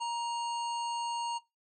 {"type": "harmonic tone with a mistuned harmonic", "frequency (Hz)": 940, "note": "A#5", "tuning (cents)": 14, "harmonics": [1, 3, 5, 7, 9], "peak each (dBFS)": [-32, -42, -46, -49, -51], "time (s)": [0, 1.39], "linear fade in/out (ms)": 20, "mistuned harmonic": 5, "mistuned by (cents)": -120, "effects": ["noise-tail reverb RT60 0.2 s tail -18 dB re dry"]}